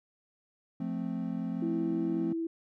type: chord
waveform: triangle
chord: F major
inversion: none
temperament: equal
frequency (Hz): 174.61 / 220 / 261.6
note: F3 / A3 / C4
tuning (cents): 0 / 0 / 0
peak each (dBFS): -34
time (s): 0.8-2.33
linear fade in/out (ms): 5
type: tone with vibrato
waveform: sine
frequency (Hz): 329.6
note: E4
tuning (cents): 0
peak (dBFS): -30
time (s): 1.62-2.47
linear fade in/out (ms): 5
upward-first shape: sine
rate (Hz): 17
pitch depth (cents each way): 11
effects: none